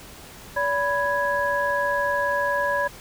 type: tone cluster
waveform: sine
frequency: 572 / 988 / 1662 Hz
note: D5 / B5 / G#6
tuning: -46 / 0 / +1 cents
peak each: -25 dBFS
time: 0.56-2.88 s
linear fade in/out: 10 ms
effects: pink hiss -43 dBFS RMS until 3 s